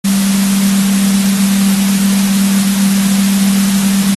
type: tone in noise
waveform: sine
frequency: 196 Hz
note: G3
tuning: in tune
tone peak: -9 dBFS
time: 0.04-4.15 s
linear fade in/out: 10 ms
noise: white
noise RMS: -19 dBFS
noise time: 0.04-4.15 s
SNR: +7 dB
effects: AAC 32 kbps